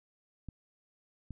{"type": "clicks", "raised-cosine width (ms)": 5, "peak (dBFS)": -30, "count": 2, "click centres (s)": [0.487, 1.307], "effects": []}